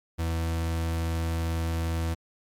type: tone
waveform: 40% pulse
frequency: 82.41 Hz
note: E2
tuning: in tune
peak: -25 dBFS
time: 0.18-2.15 s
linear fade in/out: 20 ms
effects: MP3 96 kbps